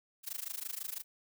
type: noise with amplitude modulation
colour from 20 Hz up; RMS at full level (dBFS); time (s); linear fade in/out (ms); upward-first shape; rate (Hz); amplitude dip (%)
blue; -37; 0.23-1.04; 50; sine; 26; 95
effects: none